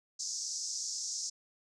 white band-pass noise, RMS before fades -38 dBFS, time 0.19-1.3 s, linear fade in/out 10 ms, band 5100 to 6900 Hz, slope 48 dB/octave, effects none

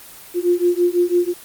sine beating tone pair, 349.2 / 355.2 Hz, F4 / F4, 0 / +29 cents, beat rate 6 Hz, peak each -17 dBFS, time 0.34-1.34 s, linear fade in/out 50 ms, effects white hiss -40 dBFS RMS until 1.44 s + Opus 24 kbps

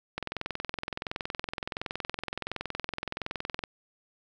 click train, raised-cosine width 0.3 ms, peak -16 dBFS, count 75, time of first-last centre 0.18-3.638 s, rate 21.4 Hz, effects none

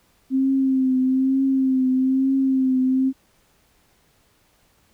sine tone with vibrato, 263.3 Hz, C4, 11 cents sharp, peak -16 dBFS, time 0.3-3.13 s, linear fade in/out 50 ms, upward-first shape triangle, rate 1.1 Hz, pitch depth 42 cents each way, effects pink hiss -61 dBFS RMS until 4.93 s

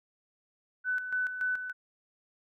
sine tone with tremolo, 1500 Hz, F#6, 23 cents sharp, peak -27 dBFS, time 0.84-1.73 s, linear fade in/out 50 ms, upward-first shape square, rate 3.5 Hz, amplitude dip 60%, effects none

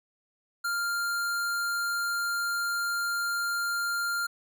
square tone, 1396.9 Hz, F6, in tune, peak -28 dBFS, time 0.64-4.27 s, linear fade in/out 10 ms, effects none

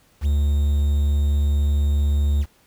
triangle tone with quantisation, 72.3 Hz, D2, 27 cents flat, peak -14 dBFS, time 0.21-2.46 s, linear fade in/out 50 ms, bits 7, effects pink hiss -58 dBFS RMS until 2.66 s

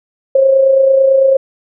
sine tone with amplitude modulation, 537 Hz, C5, 45 cents sharp, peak -4 dBFS, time 0.35-1.37 s, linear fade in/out 5 ms, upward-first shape sine, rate 29 Hz, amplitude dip 45%, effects none

